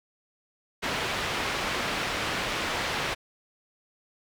white low-pass noise, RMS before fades -30 dBFS, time 0.82-3.15 s, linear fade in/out 20 ms, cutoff 2700 Hz, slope 12 dB/octave, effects none

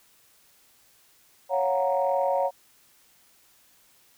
sine chord, Gb major seventh, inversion second, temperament equal, 554.4 / 698.5 / 740 / 932.3 Hz, Db5 / F5 / Gb5 / Bb5, 0 / 0 / 0 / 0 cents, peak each -24 / -30 / -28 / -28 dBFS, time 1.49-2.51 s, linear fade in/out 50 ms, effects tanh soft clip ceiling -12 dBFS + white hiss -60 dBFS RMS until 4.17 s

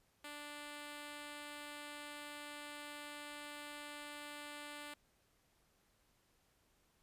5% pulse tone, 293.7 Hz, D4, in tune, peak -36 dBFS, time 0.24-4.94 s, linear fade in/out 5 ms, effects pink hiss -75 dBFS RMS until 7.02 s + resampled to 32000 Hz

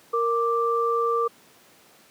sine tone pair together, 465 / 1175.8 Hz, A#4 / D6, -4 / +2 cents, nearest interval octave + major third, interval 1606 cents, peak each -23 dBFS, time 0.13-1.28 s, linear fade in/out 10 ms, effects pink hiss -54 dBFS RMS until 2.1 s + high-pass 200 Hz 12 dB/octave

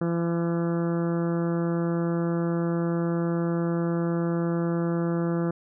harmonic tone with a mistuned harmonic, 169.4 Hz, E3, 48 cents sharp, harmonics 1 / 2 / 3 / 4 / 5 / 6 / 7 / 8 / 9 / 10, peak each -25 / -28 / -33 / -40 / -44 / -45 / -42 / -43 / -47 / -49 dBFS, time 0.01-5.51 s, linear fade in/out 5 ms, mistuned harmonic 9, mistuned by -27 cents, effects none

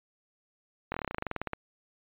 slowing click train, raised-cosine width 0.5 ms, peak -17 dBFS, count 17, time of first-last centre 0.92-1.534 s, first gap 22 ms, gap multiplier 1.07, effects resampled to 8000 Hz

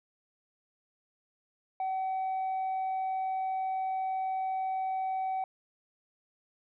sine tone with tanh clipping, 759 Hz, F#5, 44 cents sharp, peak -30 dBFS, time 1.8-5.44 s, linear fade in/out 2 ms, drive 1 dB, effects none

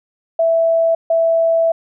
sine tone pair in turn, 660 / 660 Hz, E5 / E5, +2 / +2 cents, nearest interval unison, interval 0 cents, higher neither, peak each -11 dBFS, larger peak neither, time 0.39-0.95 / 1.1-1.72 s, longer second, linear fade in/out 5 ms, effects none

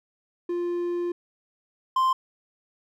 triangle tone pair in turn, 349.2 / 1044.3 Hz, F4 / C6, 0 / -4 cents, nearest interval octave + perfect fifth, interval 1896 cents, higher second, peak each -23 / -17 dBFS, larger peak second, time 0.49-1.12 / 1.96-2.13 s, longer first, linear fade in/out 5 ms, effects none

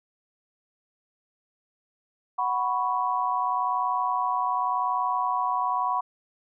sine chord, F# suspended fourth, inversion none, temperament equal, 740 / 987.8 / 1108.7 Hz, F#5 / B5 / C#6, 0 / 0 / 0 cents, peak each -29 / -26 / -28 dBFS, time 2.38-6.01 s, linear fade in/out 10 ms, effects none

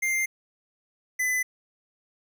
square tone pair in turn, 2101 / 2009 Hz, C7 / B6, +7 / +29 cents, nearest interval minor second, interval 78 cents, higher first, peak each -24 dBFS, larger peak neither, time 0.02-0.26 / 1.19-1.43 s, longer neither, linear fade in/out 10 ms, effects none

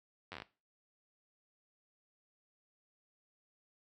slowing click train, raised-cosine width 0.3 ms, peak -28 dBFS, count 8, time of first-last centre 0.32-0.421 s, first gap 10 ms, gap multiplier 1.12, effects noise-tail reverb RT60 0.3 s tail -17 dB re dry + high-pass 60 Hz 12 dB/octave

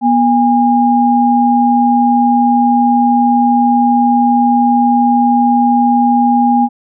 sine tone pair together, 242.3 / 815 Hz, B3 / G#5, -33 / -33 cents, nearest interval octave + major sixth, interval 2100 cents, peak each -10 dBFS, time 0.01-6.69 s, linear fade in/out 50 ms, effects none

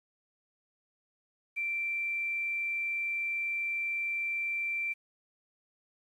sine tone with quantisation, 2349 Hz, D7, in tune, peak -30 dBFS, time 1.56-4.94 s, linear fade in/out 20 ms, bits 10, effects resampled to 32000 Hz

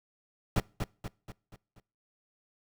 brown noise with echo, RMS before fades -26 dBFS, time 0.56-0.6 s, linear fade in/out 2 ms, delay 240 ms, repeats 5, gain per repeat -6 dB, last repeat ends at 1.8 s, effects noise-tail reverb RT60 0.4 s tail -24 dB re dry

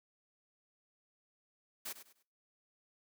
white noise with echo, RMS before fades -42 dBFS, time 1.85-1.93 s, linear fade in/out 10 ms, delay 100 ms, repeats 3, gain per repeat -11 dB, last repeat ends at 2.23 s, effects noise-tail reverb RT60 0.4 s tail -20 dB re dry + high-pass 200 Hz 12 dB/octave

